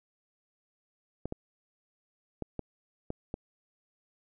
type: clicks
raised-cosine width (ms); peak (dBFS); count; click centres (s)
2; -21; 6; 1.256 / 1.324 / 2.423 / 2.593 / 3.104 / 3.341
effects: none